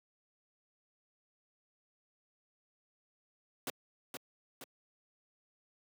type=noise with echo; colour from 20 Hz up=pink; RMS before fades=-37 dBFS; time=3.67-3.7 s; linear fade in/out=2 ms; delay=470 ms; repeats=2; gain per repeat=-5 dB; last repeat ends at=4.64 s; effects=high-pass 200 Hz 12 dB/octave